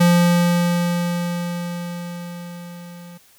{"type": "tone with level ramp", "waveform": "square", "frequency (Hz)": 174, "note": "F3", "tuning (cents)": -6, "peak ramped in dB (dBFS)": [-11, -38], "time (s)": [0, 3.18], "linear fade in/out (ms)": 10, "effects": ["white hiss -53 dBFS RMS until 3.38 s"]}